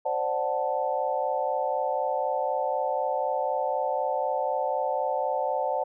sine chord, D dominant seventh, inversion third, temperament equal, 523.3 / 587.3 / 740 / 880 Hz, C5 / D5 / F#5 / A5, 0 / 0 / 0 / 0 cents, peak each -30 dBFS, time 0.05-5.84 s, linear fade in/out 10 ms, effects none

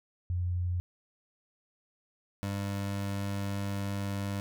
sine / 25% pulse tone pair in turn, 88.8 / 99.67 Hz, F2 / G2, +29 / +29 cents, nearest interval major second, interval 200 cents, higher second, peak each -28 dBFS, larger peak neither, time 0.3-0.8 / 2.43-4.4 s, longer second, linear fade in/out 0 ms, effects none

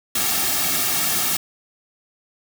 white noise with comb filter, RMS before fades -21 dBFS, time 0.15-1.37 s, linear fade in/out 5 ms, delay 2 ms, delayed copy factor -0.65, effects none

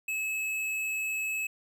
sine tone with tanh clipping, 2588 Hz, E7, 32 cents flat, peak -31 dBFS, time 0.08-1.47 s, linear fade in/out 5 ms, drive 15 dB, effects none

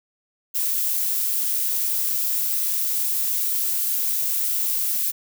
violet noise, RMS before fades -23 dBFS, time 0.54-5.12 s, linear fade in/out 20 ms, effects none

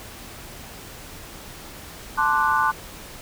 sine chord, D dominant seventh, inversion second, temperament equal, 880 / 1046.5 / 1174.7 / 1480 Hz, A5 / C6 / D6 / F#6, 0 / 0 / 0 / 0 cents, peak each -23 dBFS, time 2.17-2.72 s, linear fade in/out 20 ms, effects pink hiss -40 dBFS RMS until 3.21 s

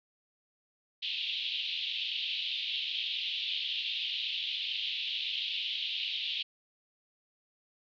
pink band-pass noise, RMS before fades -35 dBFS, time 1.02-6.43 s, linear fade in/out 10 ms, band 2800 to 3800 Hz, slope 48 dB/octave, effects none

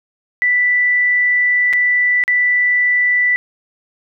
sine tone with dropouts, 1975.5 Hz, B6, in tune, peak -11 dBFS, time 0.42-3.36 s, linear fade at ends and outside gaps 0 ms, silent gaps 1.729-1.734 / 2.238-2.279 s, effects none

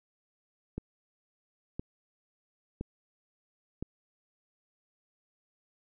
click train, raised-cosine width 3 ms, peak -22 dBFS, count 4, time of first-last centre 0.78-3.826 s, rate 0.985 Hz, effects none

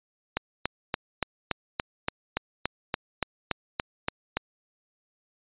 click train, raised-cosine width 0.3 ms, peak -9 dBFS, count 15, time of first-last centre 0.37-4.37 s, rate 3.5 Hz, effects resampled to 8000 Hz

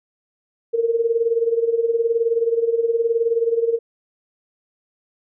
sine tone with tremolo, 461.7 Hz, A#4, 17 cents flat, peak -13 dBFS, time 0.73-3.79 s, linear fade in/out 20 ms, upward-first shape sine, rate 19 Hz, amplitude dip 75%, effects none

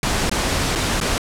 pink noise with dropouts, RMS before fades -20 dBFS, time 0.03-1.18 s, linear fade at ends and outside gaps 1 ms, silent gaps 0.296-0.314 / 0.752-0.758 / 1.002-1.012 s, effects low-pass 9000 Hz 12 dB/octave

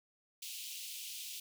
pink high-pass noise, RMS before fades -45 dBFS, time 0.42-1.4 s, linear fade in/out 5 ms, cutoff 2600 Hz, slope 48 dB/octave, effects none

